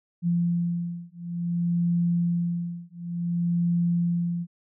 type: beating tone pair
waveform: sine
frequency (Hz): 172 / 172.56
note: F3 / F3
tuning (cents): -26 / -20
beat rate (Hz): 0.56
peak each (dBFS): -26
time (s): 0.22-4.47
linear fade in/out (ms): 50
effects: none